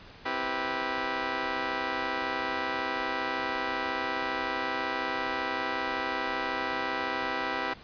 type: chord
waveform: 10% pulse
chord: C major seventh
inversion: none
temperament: just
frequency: 261.6 / 327 / 392.4 / 490.5 Hz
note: C4 / E4 / G4 / B4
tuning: 0 / -14 / +2 / -12 cents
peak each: -28 dBFS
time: 0.25-7.74 s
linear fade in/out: 10 ms
effects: pink hiss -50 dBFS RMS until 7.83 s + resampled to 11025 Hz